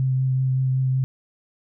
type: tone with vibrato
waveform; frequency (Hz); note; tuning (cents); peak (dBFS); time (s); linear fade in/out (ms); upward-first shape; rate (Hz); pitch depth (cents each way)
sine; 130.81; C3; 0; -18; 0-1.04; 0; triangle; 5.3; 15
effects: none

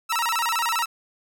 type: tone with vibrato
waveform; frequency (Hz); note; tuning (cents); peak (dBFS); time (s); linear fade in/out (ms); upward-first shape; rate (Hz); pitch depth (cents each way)
sawtooth; 1114; C#6; +8; -18; 0.09-0.86; 20; square; 15; 290
effects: none

